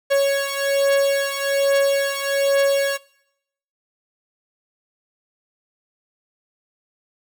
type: beating tone pair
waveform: 45% pulse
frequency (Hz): 554.4 / 555.6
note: C#5 / C#5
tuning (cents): 0 / +4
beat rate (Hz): 1.2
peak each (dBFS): -19 / -21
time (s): 0.1-2.98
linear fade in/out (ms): 20
effects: noise-tail reverb RT60 0.8 s tail -22 dB re dry